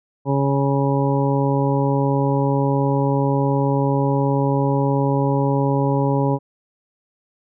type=harmonic tone; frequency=138.59 Hz; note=C#3; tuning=in tune; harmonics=1 / 2 / 3 / 4 / 6 / 7; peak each=-19 / -22 / -24 / -25 / -27 / -27 dBFS; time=0.25-6.39 s; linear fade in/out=50 ms; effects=none

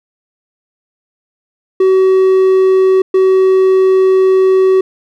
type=tone bursts at uneven times; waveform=triangle; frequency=378.2 Hz; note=F#4; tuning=38 cents sharp; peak=-4 dBFS; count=2; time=1.8-3.02 / 3.14-4.81 s; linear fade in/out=5 ms; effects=none

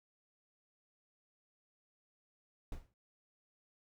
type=noise with exponential decay; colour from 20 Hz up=brown; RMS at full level=-40 dBFS; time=2.72-2.94 s; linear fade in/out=2 ms; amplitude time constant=46 ms; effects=none

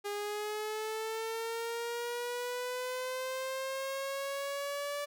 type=linear sweep; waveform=sawtooth; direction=up; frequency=407 to 580 Hz; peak=-31 dBFS; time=0.04-5.06 s; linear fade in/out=20 ms; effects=none

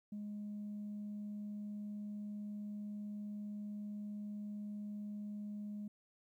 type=tone; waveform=sine; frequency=207.7 Hz; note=G#3; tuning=in tune; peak=-40 dBFS; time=0.12-5.88 s; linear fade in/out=5 ms; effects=tanh soft clip ceiling -39 dBFS + 13-bit

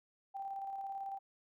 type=tone with tremolo; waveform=sine; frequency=784 Hz; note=G5; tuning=in tune; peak=-38 dBFS; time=0.34-1.19 s; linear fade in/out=20 ms; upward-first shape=square; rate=18 Hz; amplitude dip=30%; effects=none

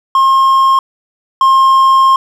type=tone pair in turn; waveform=triangle; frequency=1070 / 1065.6 Hz; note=C6 / C6; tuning=+38 / +31 cents; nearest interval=unison; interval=7 cents; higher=first; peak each=-4 / -3 dBFS; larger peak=second; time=0.15-0.79 / 1.41-2.16 s; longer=second; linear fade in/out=2 ms; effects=none

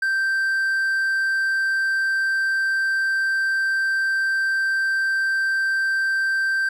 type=tone; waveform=triangle; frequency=1566 Hz; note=G6; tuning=2 cents flat; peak=-17 dBFS; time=0.02-6.69 s; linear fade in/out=5 ms; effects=none

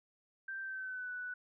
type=tone with pitch glide; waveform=sine; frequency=1568 to 1485.1 Hz; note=G6 to F#6; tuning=0 to +6 cents; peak=-39 dBFS; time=0.48-1.34 s; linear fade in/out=5 ms; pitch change=-94 cents; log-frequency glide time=0.61-1.11 s; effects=none

